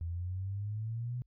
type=exponential sweep; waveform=sine; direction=up; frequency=82.41 to 125.6 Hz; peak=-34 dBFS; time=0.01-1.22 s; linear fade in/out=0 ms; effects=added 50 Hz sine -66 dBFS peak until 1.26 s